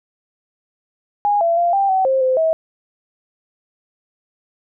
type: tone with pitch steps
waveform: sine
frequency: 822 / 675 / 692 / 789 / 759 / 530 / 517 / 644 Hz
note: G#5 / E5 / F5 / G5 / F#5 / C5 / C5 / E5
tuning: -18 / +41 / -16 / +11 / +44 / +22 / -21 / -41 cents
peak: -13 dBFS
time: 1.25-2.53 s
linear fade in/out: 0 ms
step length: 160 ms
effects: none